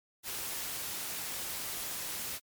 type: noise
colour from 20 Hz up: white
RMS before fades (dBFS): -38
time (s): 0.23-2.4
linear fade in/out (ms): 50
effects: MP3 96 kbps